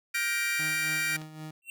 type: chord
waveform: 40% pulse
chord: G minor seventh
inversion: third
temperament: just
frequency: 1411.2 / 1568 / 1881.6 / 2352 Hz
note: F6 / G6 / Bb6 / D7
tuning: +18 / 0 / +16 / +2 cents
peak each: -35 / -35 / -32 / -29 dBFS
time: 0.14-1.17 s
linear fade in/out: 10 ms
type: tone with tremolo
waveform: 30% pulse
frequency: 155.56 Hz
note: D#3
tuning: in tune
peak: -35 dBFS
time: 0.59-1.51 s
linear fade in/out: 5 ms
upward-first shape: sine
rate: 3.8 Hz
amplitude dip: 60%
type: clicks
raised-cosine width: 0.2 ms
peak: -27 dBFS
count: 2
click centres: 1.157 / 1.217 s
type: tone with exponential growth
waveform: square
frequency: 2722 Hz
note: F7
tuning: 45 cents flat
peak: -35 dBFS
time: 1.62-1.7 s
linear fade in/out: 1 ms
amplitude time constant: 16 ms
effects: none